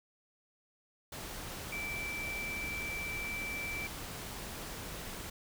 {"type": "tone in noise", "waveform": "sine", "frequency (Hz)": 2330, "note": "D7", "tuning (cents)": -14, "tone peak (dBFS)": -37, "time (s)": [1.72, 3.87], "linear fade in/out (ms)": 5, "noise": "pink", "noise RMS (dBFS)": -43, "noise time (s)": [1.12, 5.3], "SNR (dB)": 3, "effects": []}